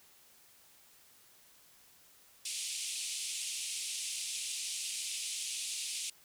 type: band-pass noise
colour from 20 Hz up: white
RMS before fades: -39 dBFS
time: 2.45-6.1 s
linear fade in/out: 5 ms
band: 2400 to 10000 Hz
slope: 48 dB/octave
effects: white hiss -62 dBFS RMS until 6.24 s